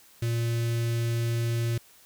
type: tone with notch filter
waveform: square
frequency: 116.7 Hz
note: A#2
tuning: 2 cents sharp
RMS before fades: -27 dBFS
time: 0.22-1.78 s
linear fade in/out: 5 ms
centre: 890 Hz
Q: 0.68
effects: white hiss -56 dBFS RMS until 2.05 s